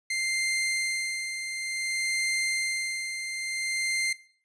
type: tone with tremolo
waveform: sawtooth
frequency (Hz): 2093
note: C7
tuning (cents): 0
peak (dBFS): -21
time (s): 0.1-4.13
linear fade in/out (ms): 5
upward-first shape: sine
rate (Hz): 0.56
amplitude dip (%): 55
effects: noise-tail reverb RT60 0.5 s tail -19 dB re dry + resampled to 24000 Hz